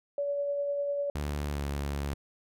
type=tone with tremolo; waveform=sine; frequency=570 Hz; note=C#5; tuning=48 cents sharp; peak=-27 dBFS; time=0.18-1.1 s; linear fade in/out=2 ms; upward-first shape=sine; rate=10 Hz; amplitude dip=25%
type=tone with pitch glide; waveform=sawtooth; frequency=73.1 to 70.98 Hz; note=D2 to C#2; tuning=-7 to +42 cents; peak=-27 dBFS; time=1.15-2.14 s; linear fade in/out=5 ms; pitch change=-51 cents; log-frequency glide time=1.5-1.61 s
effects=none